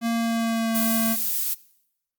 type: tone with pitch glide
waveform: square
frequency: 230.9 to 225.6 Hz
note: A#3 to A3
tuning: -16 to +44 cents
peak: -22 dBFS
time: 0.01-1.17 s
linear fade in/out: 50 ms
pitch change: -40 cents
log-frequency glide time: 0.13-0.77 s
type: noise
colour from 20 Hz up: violet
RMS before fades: -25 dBFS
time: 0.74-1.55 s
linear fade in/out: 20 ms
effects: noise-tail reverb RT60 0.8 s tail -21 dB re dry + Opus 48 kbps